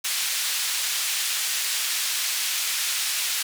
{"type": "band-pass noise", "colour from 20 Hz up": "pink", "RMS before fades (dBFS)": -26, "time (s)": [0.04, 3.43], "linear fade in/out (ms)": 10, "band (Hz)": [2600, 14000], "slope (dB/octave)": 12, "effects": []}